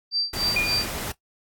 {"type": "tone with tremolo", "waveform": "sine", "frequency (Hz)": 4680, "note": "D8", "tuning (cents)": -7, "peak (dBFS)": -21, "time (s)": [0.11, 0.86], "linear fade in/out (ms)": 50, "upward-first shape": "sine", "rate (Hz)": 3.5, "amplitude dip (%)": 95}
{"type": "noise", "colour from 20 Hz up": "pink", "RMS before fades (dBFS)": -31, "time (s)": [0.33, 1.12], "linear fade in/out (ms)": 5}
{"type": "tone with exponential decay", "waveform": "sine", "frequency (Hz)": 2431, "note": "D#7", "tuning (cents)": -41, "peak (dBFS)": -17, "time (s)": [0.56, 1.07], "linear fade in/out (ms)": 5, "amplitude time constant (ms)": 110}
{"effects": ["noise-tail reverb RT60 0.1 s tail -17 dB re dry", "AAC 64 kbps"]}